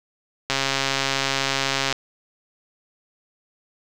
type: click train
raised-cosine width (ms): 0.2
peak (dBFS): -4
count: 195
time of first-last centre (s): 0.5-1.926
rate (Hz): 136
effects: 7-bit